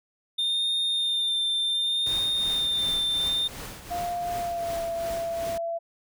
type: tone with vibrato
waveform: triangle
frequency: 3619 Hz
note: A7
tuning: 48 cents sharp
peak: -22 dBFS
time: 0.38-3.48 s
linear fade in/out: 10 ms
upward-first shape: sine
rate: 0.66 Hz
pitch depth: 21 cents each way
type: noise with tremolo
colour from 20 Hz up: pink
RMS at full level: -37 dBFS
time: 2.06-5.58 s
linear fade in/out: 5 ms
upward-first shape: triangle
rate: 2.7 Hz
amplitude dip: 65%
type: tone with pitch glide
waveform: sine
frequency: 700 to 672.3 Hz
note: F5 to E5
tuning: +4 to +34 cents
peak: -27 dBFS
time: 3.9-5.79 s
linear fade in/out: 20 ms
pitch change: -70 cents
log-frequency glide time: 4.34-4.79 s
effects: none